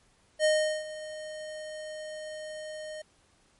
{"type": "tone with ADSR envelope", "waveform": "square", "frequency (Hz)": 617, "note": "D#5", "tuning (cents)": -15, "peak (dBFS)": -21, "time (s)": [0.39, 3.02], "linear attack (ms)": 56, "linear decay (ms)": 390, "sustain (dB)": -17, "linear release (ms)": 7, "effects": ["pink hiss -65 dBFS RMS until 3.59 s", "MP3 48 kbps"]}